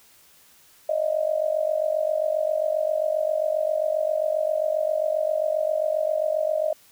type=tone with amplitude modulation; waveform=sine; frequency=622.3 Hz; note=D#5; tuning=in tune; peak=-17 dBFS; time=0.89-6.73 s; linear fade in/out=5 ms; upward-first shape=sine; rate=47.5 Hz; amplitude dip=85%; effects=white hiss -55 dBFS RMS until 6.91 s